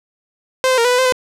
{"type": "tone with pitch steps", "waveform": "sawtooth", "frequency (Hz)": [519, 515, 464.4, 494.2, 497, 518, 507], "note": ["C5", "C5", "A#4", "B4", "B4", "C5", "B4"], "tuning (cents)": [-14, -28, -7, 1, 11, -17, 45], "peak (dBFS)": -8, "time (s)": [0.64, 1.123], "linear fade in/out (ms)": 0, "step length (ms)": 69, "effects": ["low-pass 10000 Hz 12 dB/octave"]}